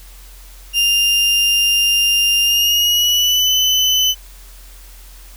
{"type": "tone with pitch glide", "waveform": "35% pulse", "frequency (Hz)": [2800, 3018], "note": ["F7", "F#7"], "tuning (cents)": [4, 34], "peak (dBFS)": -10, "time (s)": [0.73, 4.15], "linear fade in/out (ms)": 50, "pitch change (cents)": 130, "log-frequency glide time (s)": [2.43, 3.52], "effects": ["added 44 Hz sine -37 dBFS peak until 5.36 s", "white hiss -44 dBFS RMS until 5.36 s"]}